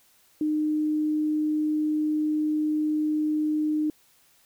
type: tone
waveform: sine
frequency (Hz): 305.4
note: D#4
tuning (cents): -32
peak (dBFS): -22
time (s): 0.41-3.9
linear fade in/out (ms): 2
effects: white hiss -61 dBFS RMS until 4.45 s